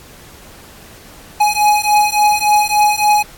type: beating tone pair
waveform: square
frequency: 836 / 839.5 Hz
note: G#5 / G#5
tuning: +11 / +18 cents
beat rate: 3.5 Hz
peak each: -14 dBFS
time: 1.4-3.23 s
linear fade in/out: 10 ms
effects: pink hiss -40 dBFS RMS until 3.37 s + AAC 64 kbps